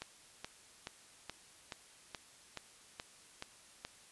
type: click train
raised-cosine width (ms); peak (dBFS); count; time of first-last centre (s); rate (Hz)
0.2; -24; 10; 0.02-3.85; 2.35
effects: white hiss -60 dBFS RMS until 4.11 s + resampled to 24000 Hz